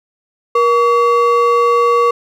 triangle ring-modulated tone, 805 Hz, G5, 46 cents sharp, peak -4 dBFS, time 0.55-2.11 s, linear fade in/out 5 ms, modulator 330 Hz, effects none

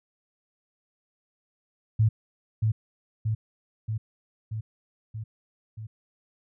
sine tone with echo, 109.6 Hz, A2, 6 cents flat, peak -17 dBFS, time 1.99-2.09 s, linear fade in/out 10 ms, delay 630 ms, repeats 6, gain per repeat -3 dB, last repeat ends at 5.87 s, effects none

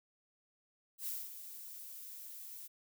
violet noise with ADSR envelope, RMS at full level -39 dBFS, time 0.98-2.68 s, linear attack 91 ms, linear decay 220 ms, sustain -10 dB, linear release 18 ms, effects none

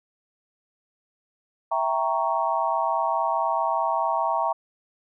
sine chord, E diminished seventh, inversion none, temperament equal, 659.3 / 784 / 932.3 / 1108.7 Hz, E5 / G5 / Bb5 / Db6, 0 / 0 / 0 / 0 cents, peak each -27 / -28 / -25 / -28 dBFS, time 1.71-4.53 s, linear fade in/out 10 ms, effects none

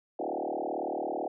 sine tone with frequency modulation, 550 Hz, C#5, 14 cents flat, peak -30 dBFS, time 0.19-1.28 s, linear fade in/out 5 ms, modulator 38 Hz, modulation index 6.7, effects none

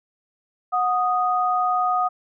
sine tone pair together, 732 / 1242.1 Hz, F#5 / D#6, -19 / -3 cents, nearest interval major sixth, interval 916 cents, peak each -21 dBFS, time 0.72-2.09 s, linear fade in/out 20 ms, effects none

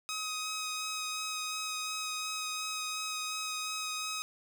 10% pulse tone with vibrato, 1263 Hz, D#6, 26 cents sharp, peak -26 dBFS, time 0.09-4.22 s, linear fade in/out 0 ms, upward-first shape sine, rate 2.8 Hz, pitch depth 11 cents each way, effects none

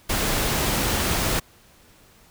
pink noise, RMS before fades -23 dBFS, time 0.09-1.4 s, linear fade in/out 10 ms, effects pink hiss -54 dBFS RMS until 2.3 s

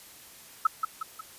sine tone with echo, 1300 Hz, E6, 24 cents flat, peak -17 dBFS, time 0.65-0.67 s, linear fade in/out 5 ms, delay 180 ms, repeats 3, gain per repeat -6 dB, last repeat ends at 1.21 s, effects white hiss -50 dBFS RMS until 1.38 s + resampled to 32000 Hz

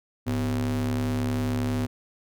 square ring-modulated tone, 71.1 Hz, C#2, 45 cents sharp, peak -22 dBFS, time 0.26-1.87 s, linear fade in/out 20 ms, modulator 177 Hz, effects none

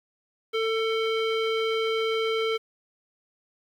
square tone with low-pass filter, 446.3 Hz, A4, 25 cents sharp, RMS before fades -26 dBFS, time 0.53-2.58 s, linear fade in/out 20 ms, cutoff 3100 Hz, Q 2.4, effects 9-bit

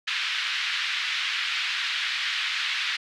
white band-pass noise, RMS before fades -28 dBFS, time 0.07-2.97 s, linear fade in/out 10 ms, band 1500 to 3700 Hz, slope 24 dB/octave, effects none

